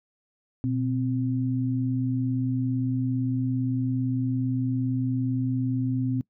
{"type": "tone pair together", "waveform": "sine", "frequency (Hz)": [122.3, 259.9], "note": ["B2", "C4"], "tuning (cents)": [-16, -11], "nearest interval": "octave + minor second", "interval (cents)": 1305, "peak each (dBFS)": -26, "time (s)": [0.64, 6.21], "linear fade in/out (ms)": 0, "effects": ["noise-tail reverb RT60 0.1 s tail -23 dB re dry"]}